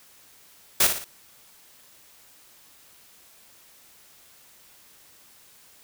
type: noise with echo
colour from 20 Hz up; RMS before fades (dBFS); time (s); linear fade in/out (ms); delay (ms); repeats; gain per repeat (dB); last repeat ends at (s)
white; -18; 0.8-0.87; 5; 58; 3; -7; 1.044
effects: white hiss -54 dBFS RMS until 5.83 s